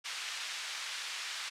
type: band-pass noise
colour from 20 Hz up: white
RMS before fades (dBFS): -40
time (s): 0.04-1.5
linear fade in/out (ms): 20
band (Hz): 1400 to 4500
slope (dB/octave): 12
effects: low-pass 10000 Hz 12 dB/octave